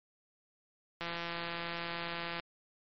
click train, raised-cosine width 0.3 ms, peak -22 dBFS, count 237, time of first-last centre 1.01-2.398 s, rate 170 Hz, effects MP3 32 kbps

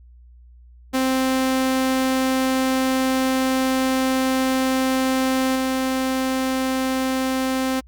sawtooth tone with level steps, 261.6 Hz, C4, in tune, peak -14 / -16 dBFS, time 0.93-7.81 s, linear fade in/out 20 ms, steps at 5.55 s, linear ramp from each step 10 ms, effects added 60 Hz sine -44 dBFS peak until 7.87 s + Opus 48 kbps

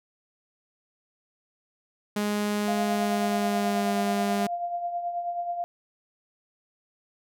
sawtooth tone with pitch glide, 207.7 to 202.4 Hz, G#3 to G#3, 0 to -44 cents, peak -21 dBFS, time 2.16-4.47 s, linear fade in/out 5 ms, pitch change -44 cents, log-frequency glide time 2.83-3.98 s
sine tone with tremolo, 697 Hz, F5, 4 cents flat, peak -25 dBFS, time 2.68-5.64 s, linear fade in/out 0 ms, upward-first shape triangle, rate 9.3 Hz, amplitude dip 60%
effects none

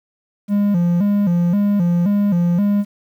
triangle tone with vibrato, 188 Hz, F#3, 28 cents sharp, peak -11 dBFS, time 0.48-2.85 s, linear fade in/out 50 ms, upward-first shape square, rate 1.9 Hz, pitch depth 140 cents each way, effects 8-bit

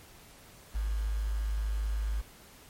sine tone with quantisation, 52.5 Hz, G#1, 19 cents sharp, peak -28 dBFS, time 0.74-2.22 s, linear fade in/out 20 ms, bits 8, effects pink hiss -54 dBFS RMS until 2.69 s + MP3 64 kbps

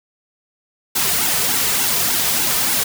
white noise with flanger, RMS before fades -18 dBFS, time 0.95-2.84 s, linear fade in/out 10 ms, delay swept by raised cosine 1.6 to 3.7 ms, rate 3.4 Hz, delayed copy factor -0.75, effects none

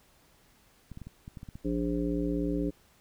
clicks, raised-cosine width 5 ms, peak -30 dBFS, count 9, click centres 0.917 / 0.974 / 1.017 / 1.07 / 1.279 / 1.372 / 1.431 / 1.488 / 1.555 s
harmonic tone, 58.27 Hz, A#1, in tune, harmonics 1 / 3 / 5 / 7 / 9, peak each -35 / -34 / -30 / -36 / -39 dBFS, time 1.64-2.71 s, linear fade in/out 20 ms
effects pink hiss -63 dBFS RMS until 3 s

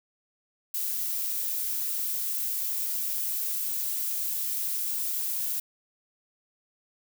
violet noise, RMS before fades -30 dBFS, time 0.74-5.6 s, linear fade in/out 5 ms, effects none

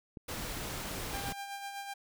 click, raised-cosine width 3 ms, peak -31 dBFS, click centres 0.172 s
pink noise, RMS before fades -39 dBFS, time 0.28-1.33 s, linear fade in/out 10 ms
sawtooth tone with tremolo, 797 Hz, G5, 28 cents sharp, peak -34 dBFS, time 1.13-1.94 s, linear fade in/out 10 ms, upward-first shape sine, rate 8 Hz, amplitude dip 45%
effects none

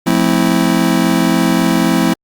square chord, F major seventh, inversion none, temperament just, 174.61 / 218.3 / 261.9 / 327.4 Hz, F3 / A3 / C4 / E4, 0 / -13 / +2 / -12 cents, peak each -17 dBFS, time 0.06-2.14 s, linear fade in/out 10 ms, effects Opus 48 kbps

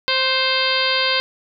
harmonic tone with a mistuned harmonic, 525 Hz, C5, 6 cents sharp, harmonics 1 / 2 / 3 / 4 / 5 / 6 / 7 / 8 / 9, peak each -25 / -25 / -25 / -25 / -25 / -25 / -25 / -25 / -25 dBFS, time 0.08-1.2 s, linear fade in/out 0 ms, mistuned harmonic 3, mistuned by -24 cents, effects none

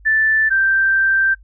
sine tone pair in turn, 1760 / 1568 Hz, A6 / G6, 0 / 0 cents, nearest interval major second, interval 200 cents, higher first, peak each -12 dBFS, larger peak neither, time 0.05-0.5 / 0.5-1.35 s, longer second, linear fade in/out 20 ms, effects noise-tail reverb RT60 0.1 s tail -25 dB re dry + added 50 Hz sine -42 dBFS peak until 1.43 s

